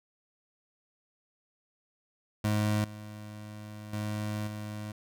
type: tone with level steps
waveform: 25% pulse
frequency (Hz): 105.8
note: G#2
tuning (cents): +33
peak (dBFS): -22 / -38 / -28 / -33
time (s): 2.44-4.92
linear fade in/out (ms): 5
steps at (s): 2.84 / 3.93 / 4.47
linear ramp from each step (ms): 5
effects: none